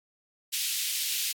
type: high-pass noise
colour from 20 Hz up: pink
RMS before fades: -30 dBFS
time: 0.52-1.33 s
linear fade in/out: 20 ms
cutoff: 2700 Hz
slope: 24 dB/octave
effects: AAC 64 kbps